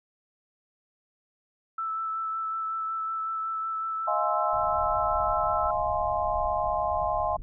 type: tone with vibrato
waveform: sine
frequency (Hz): 1318.5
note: E6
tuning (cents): 0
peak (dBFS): -28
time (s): 1.78-5.71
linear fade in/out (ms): 5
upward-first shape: sine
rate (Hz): 5.4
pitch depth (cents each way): 12
type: chord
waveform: sine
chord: F minor seventh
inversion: third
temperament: just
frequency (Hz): 628.6 / 698.5 / 838.1 / 1047.7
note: Eb5 / F5 / Ab5 / C6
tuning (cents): +18 / 0 / +16 / +2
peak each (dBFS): -30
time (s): 4.07-7.37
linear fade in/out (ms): 10
type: low-pass noise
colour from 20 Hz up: pink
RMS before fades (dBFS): -40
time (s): 4.53-7.42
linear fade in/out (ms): 0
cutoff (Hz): 100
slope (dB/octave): 12
effects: none